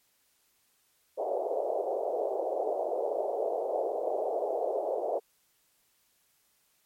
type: band-pass noise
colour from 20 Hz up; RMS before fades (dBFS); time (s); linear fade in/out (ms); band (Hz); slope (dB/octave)
white; -31; 1.17-5.2; 20; 400 to 710; 48
effects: white hiss -70 dBFS RMS until 6.85 s + MP3 64 kbps